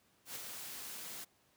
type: noise with ADSR envelope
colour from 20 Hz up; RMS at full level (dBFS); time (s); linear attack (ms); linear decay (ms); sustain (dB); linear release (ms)
white; -42; 0.25-1.25; 110; 4; -4; 18
effects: pink hiss -71 dBFS RMS until 1.56 s + high-pass 100 Hz 12 dB/octave